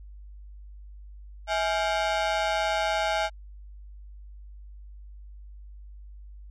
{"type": "ring-modulated tone", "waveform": "sawtooth", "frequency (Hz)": 740, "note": "F#5", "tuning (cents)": 0, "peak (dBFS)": -17, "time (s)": [1.47, 3.3], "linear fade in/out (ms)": 50, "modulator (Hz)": 91.7, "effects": ["added 50 Hz sine -42 dBFS peak until 6.5 s", "low-pass 5000 Hz 12 dB/octave"]}